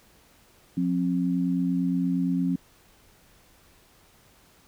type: tone pair together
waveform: sine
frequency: 177.93 / 266.6 Hz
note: F3 / C4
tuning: +33 / +33 cents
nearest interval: perfect fifth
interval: 700 cents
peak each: -25 dBFS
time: 0.77-2.56 s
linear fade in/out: 5 ms
effects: pink hiss -58 dBFS RMS until 4.67 s